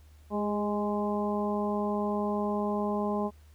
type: harmonic tone with a mistuned harmonic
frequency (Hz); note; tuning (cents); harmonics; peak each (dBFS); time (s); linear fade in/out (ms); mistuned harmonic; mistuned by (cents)
207.7; G#3; 0; 1 / 2 / 3 / 4 / 5; -30 / -33 / -35 / -36 / -37; 0.3-3.31; 50; 2; -20
effects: added 75 Hz sine -52 dBFS peak until 3.54 s + pink hiss -65 dBFS RMS until 3.54 s